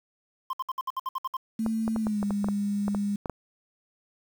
triangle tone bursts, 1050 Hz, C6, 6 cents sharp, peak -25 dBFS, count 10, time 0.5-1.369 s, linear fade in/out 5 ms, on 32 ms, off 61 ms
sine tone with pitch glide, 222.7 to 203 Hz, A3 to G#3, +21 to -39 cents, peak -25 dBFS, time 1.59-3.16 s, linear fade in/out 5 ms, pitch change -160 cents, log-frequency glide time 1.98-2.23 s
clicks, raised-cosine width 1 ms, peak -18 dBFS, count 12, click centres 1.663 / 1.879 / 1.962 / 2.069 / 2.229 / 2.307 / 2.444 / 2.486 / 2.881 / 2.948 / 3.258 / 3.297 s
effects 8-bit

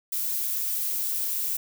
violet noise, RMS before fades -28 dBFS, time 0.12-1.57 s, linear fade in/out 5 ms, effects none

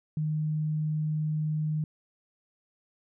sine tone, 153.9 Hz, D#3, 19 cents flat, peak -26 dBFS, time 0.17-1.84 s, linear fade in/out 2 ms, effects none

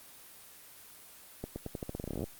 accelerating click train, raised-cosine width 2 ms, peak -23 dBFS, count 19, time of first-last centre 1.44-2.24 s, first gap 120 ms, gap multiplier 0.86, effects white hiss -53 dBFS RMS until 2.39 s + Opus 24 kbps

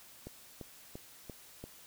click train, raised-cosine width 2 ms, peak -30 dBFS, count 5, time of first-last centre 0.27-1.64 s, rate 2.92 Hz, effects white hiss -56 dBFS RMS until 1.86 s

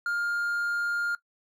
triangle tone, 1408 Hz, F6, 14 cents sharp, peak -24 dBFS, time 0.06-1.15 s, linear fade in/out 2 ms, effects noise-tail reverb RT60 0.1 s tail -18 dB re dry

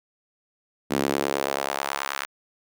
sawtooth tone with high-pass filter sweep, 69.3 Hz, C#2, in tune, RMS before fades -27 dBFS, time 0.9-2.26 s, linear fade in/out 20 ms, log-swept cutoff 250 to 1400 Hz, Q 1.4, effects none

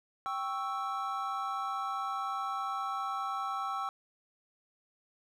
triangle chord, C# diminished, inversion second, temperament equal, 784 / 1108.7 / 1318.5 Hz, G5 / C#6 / E6, 0 / 0 / 0 cents, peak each -36 / -36 / -34 dBFS, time 0.26-3.89 s, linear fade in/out 0 ms, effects none

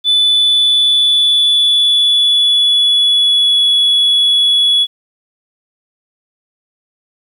sine tone with pitch glide, 3492 to 3385 Hz, A7 to G#7, -14 to +32 cents, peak -6 dBFS, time 0.04-4.87 s, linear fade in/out 50 ms, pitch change -54 cents, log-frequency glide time 0.14-3.65 s, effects tanh soft clip ceiling -6 dBFS + 8-bit

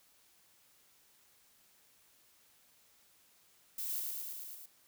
violet noise with echo, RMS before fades -39 dBFS, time 3.78-4 s, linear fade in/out 5 ms, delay 110 ms, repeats 6, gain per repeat -2 dB, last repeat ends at 4.66 s, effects white hiss -67 dBFS RMS until 4.87 s

